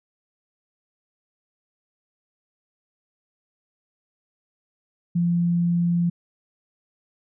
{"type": "tone", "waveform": "sine", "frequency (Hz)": 172.4, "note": "F3", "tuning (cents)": -22, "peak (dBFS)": -18, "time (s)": [5.15, 6.1], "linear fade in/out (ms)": 10, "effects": []}